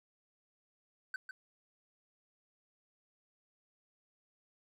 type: tone with echo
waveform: triangle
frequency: 1526 Hz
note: G6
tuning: 47 cents flat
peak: -34 dBFS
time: 1.14-1.16 s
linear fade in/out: 2 ms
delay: 150 ms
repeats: 1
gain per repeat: -7 dB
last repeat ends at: 1.31 s
effects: none